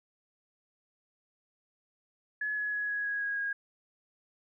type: tone with pitch steps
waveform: sine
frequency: 1700 / 1689.2 / 1678.5 / 1667.9 / 1657.3 / 1646.8 / 1636.4 Hz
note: G#6 / G#6 / G#6 / G#6 / G#6 / G#6 / G#6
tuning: +40 / +29 / +18 / +7 / -4 / -15 / -26 cents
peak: -30 dBFS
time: 2.41-3.53 s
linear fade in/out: 5 ms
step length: 160 ms
effects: none